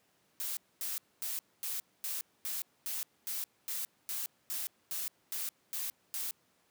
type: noise bursts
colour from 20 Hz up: blue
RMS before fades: -37 dBFS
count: 15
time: 0.4-6.31 s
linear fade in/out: 0 ms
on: 170 ms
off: 240 ms
effects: pink hiss -71 dBFS RMS until 6.7 s + high-pass 150 Hz 12 dB/octave